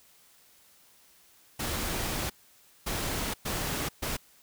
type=noise bursts at uneven times; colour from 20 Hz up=pink; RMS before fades=-32 dBFS; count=4; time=1.59-2.3 / 2.86-3.34 / 3.45-3.89 / 4.02-4.17 s; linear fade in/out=10 ms; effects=white hiss -60 dBFS RMS until 4.42 s